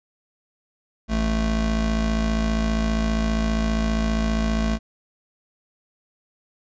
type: tone pair together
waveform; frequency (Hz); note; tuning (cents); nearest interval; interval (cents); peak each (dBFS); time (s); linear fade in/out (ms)
square; 55 / 220; A1 / A3; 0 / 0; 2 octaves; 2400; -23 / -24; 1.08-4.79; 50
effects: resampled to 16000 Hz